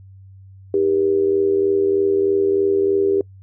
sine tone with amplitude modulation, 395.5 Hz, G4, 15 cents sharp, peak -11 dBFS, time 0.74-3.21 s, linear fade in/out 2 ms, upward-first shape sine, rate 83.2 Hz, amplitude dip 70%, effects noise-tail reverb RT60 0.1 s tail -25 dB re dry + added 96 Hz sine -40 dBFS peak until 3.42 s

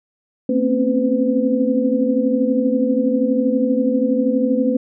sine tone cluster, 228.9 / 257.5 / 269.9 / 506 Hz, A#3 / C4 / C#4 / B4, -31 / -28 / -46 / +42 cents, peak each -20 dBFS, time 0.49-4.77 s, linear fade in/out 5 ms, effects none

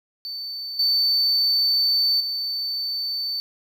triangle tone with level steps, 4533 Hz, C#8, 38 cents sharp, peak -28 / -16 / -23 dBFS, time 0.25-3.4 s, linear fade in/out 0 ms, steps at 0.79 / 2.2 s, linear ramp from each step 5 ms, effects none

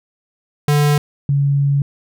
square / sine tone pair in turn, 146.83 / 140.77 Hz, D3 / C#3, 0 / +27 cents, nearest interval minor second, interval 73 cents, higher first, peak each -12 dBFS, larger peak neither, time 0.68-0.98 / 1.29-1.82 s, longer second, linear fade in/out 2 ms, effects none

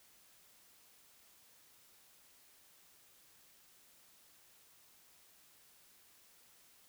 silence, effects white hiss -65 dBFS RMS until 6.88 s

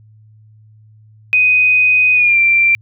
sine tone with pitch glide, 2499 to 2359 Hz, D#7 to D7, +7 to +7 cents, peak -8 dBFS, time 1.33-2.75 s, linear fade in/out 0 ms, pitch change -100 cents, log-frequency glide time 2.14-2.38 s, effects added 108 Hz sine -42 dBFS peak until 2.81 s

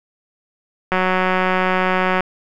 click train, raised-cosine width 0.5 ms, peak -3 dBFS, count 239, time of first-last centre 0.92-2.206 s, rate 185 Hz, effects none

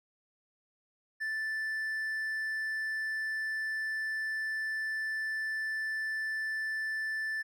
triangle tone, 1760 Hz, A6, in tune, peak -30 dBFS, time 1.2-7.43 s, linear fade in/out 20 ms, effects none

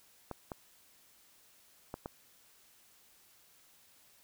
clicks, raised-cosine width 1 ms, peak -25 dBFS, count 4, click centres 0.313 / 0.518 / 1.941 / 2.059 s, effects white hiss -64 dBFS RMS until 4.23 s

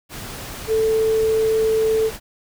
sine tone in noise, 441.5 Hz, A4, 6 cents sharp, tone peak -15 dBFS, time 0.67-2.11 s, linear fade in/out 50 ms, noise pink, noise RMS -33 dBFS, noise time 0.09-2.2 s, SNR +15 dB, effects none

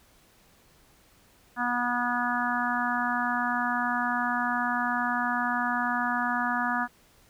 harmonic tone with a mistuned harmonic, 242.9 Hz, B3, 29 cents flat, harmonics 1 / 3 / 4 / 5 / 6 / 7, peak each -32 / -32 / -32 / -32 / -32 / -32 dBFS, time 1.56-6.88 s, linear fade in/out 50 ms, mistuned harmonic 5, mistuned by +15 cents, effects pink hiss -60 dBFS RMS until 7.29 s

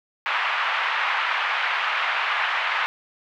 pink band-pass noise, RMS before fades -24 dBFS, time 0.26-2.86 s, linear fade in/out 0 ms, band 930 to 2800 Hz, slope 24 dB/octave, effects none

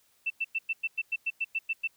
sine tone bursts, 2671 Hz, E7, 22 cents sharp, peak -26 dBFS, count 12, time 0.26-1.876 s, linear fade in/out 10 ms, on 43 ms, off 100 ms, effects white hiss -67 dBFS RMS until 1.96 s

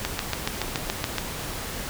click train, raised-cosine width 0.2 ms, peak -7 dBFS, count 9, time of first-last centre 0.05-1.183 s, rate 7.06 Hz, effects pink hiss -33 dBFS RMS until 1.89 s

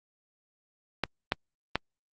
clicks, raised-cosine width 0.3 ms, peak -9 dBFS, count 3, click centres 1.037 / 1.321 / 1.756 s, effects Opus 48 kbps

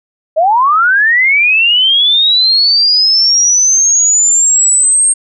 sine linear sweep, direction up, 601 to 8600 Hz, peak -6 dBFS, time 0.36-5.14 s, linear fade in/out 20 ms, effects none

